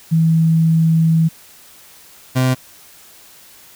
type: tone pair in turn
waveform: sine / 30% pulse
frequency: 162.4 / 128.9 Hz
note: E3 / C3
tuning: -26 / -26 cents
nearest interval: major third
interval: 400 cents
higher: first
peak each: -10 dBFS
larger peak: neither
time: 0.11-1.29 / 2.35-2.55 s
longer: first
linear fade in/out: 20 ms
effects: white hiss -44 dBFS RMS until 3.75 s